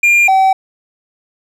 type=tone pair in turn; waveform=triangle; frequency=2400 / 766.1 Hz; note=D7 / G5; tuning=+37 / -40 cents; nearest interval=octave + minor sixth; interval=1977 cents; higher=first; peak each=-5 dBFS; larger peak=neither; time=0.03-0.28 / 0.28-0.53 s; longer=neither; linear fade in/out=5 ms; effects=none